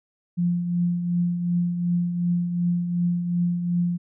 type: tone with tremolo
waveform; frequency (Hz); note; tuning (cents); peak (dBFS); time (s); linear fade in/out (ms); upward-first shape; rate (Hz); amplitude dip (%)
sine; 174.61; F3; 0; -18; 0.37-3.98; 20; triangle; 2.7; 55
effects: none